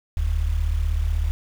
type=tone pair together; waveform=sine; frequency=40.63 / 76.7 Hz; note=E1 / D#2; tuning=-24 / -24 cents; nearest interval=major seventh; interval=1100 cents; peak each=-22 dBFS; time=0.17-1.31 s; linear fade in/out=0 ms; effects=7-bit